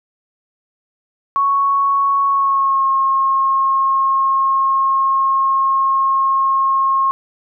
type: tone with pitch glide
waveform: sine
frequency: 1108.7 to 1078.4 Hz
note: C#6 to C#6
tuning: 0 to -48 cents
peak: -12 dBFS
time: 1.36-7.11 s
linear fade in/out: 0 ms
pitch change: -48 cents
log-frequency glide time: 2.27-2.87 s
effects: none